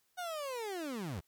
30% pulse linear sweep, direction down, 740 to 71 Hz, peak -35 dBFS, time 0.17-1.21 s, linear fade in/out 20 ms, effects white hiss -75 dBFS RMS until 1.27 s

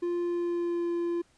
triangle tone with pitch glide, 348.4 to 343.6 Hz, F4 to F4, -4 to -28 cents, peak -25 dBFS, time 0.02-1.22 s, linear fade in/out 10 ms, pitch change -24 cents, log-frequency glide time 0.2-0.9 s, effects pink hiss -65 dBFS RMS until 1.37 s + resampled to 22050 Hz

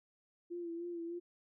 sine tone with vibrato, 341.8 Hz, F4, 37 cents flat, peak -39 dBFS, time 0.5-1.2 s, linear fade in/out 20 ms, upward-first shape sine, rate 3.3 Hz, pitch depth 40 cents each way, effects none

